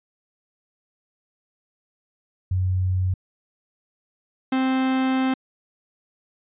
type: tone pair in turn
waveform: sine / 45% pulse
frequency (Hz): 92.5 / 261.6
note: F#2 / C4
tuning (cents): 0 / 0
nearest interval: octave + tritone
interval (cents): 1800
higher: second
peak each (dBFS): -19 / -19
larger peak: neither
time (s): 2.51-3.14 / 4.52-5.34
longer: second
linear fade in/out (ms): 5
effects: resampled to 8000 Hz